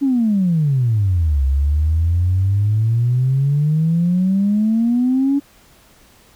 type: exponential two-way sweep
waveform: sine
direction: down then up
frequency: 285 to 66.4 to 285 Hz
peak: -12 dBFS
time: 0.01-5.4 s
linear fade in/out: 20 ms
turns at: 1.44 s
effects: tanh soft clip ceiling -8 dBFS + pink hiss -50 dBFS RMS until 6.35 s